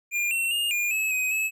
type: tone with pitch steps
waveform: square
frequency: 2407 / 2715 / 2831 / 2418 / 2586 / 2517 / 2588 Hz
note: D7 / F7 / F7 / D7 / E7 / D#7 / E7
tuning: +42 / -50 / +23 / +50 / -34 / +19 / -32 cents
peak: -24 dBFS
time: 0.11-1.51 s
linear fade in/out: 50 ms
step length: 200 ms
effects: none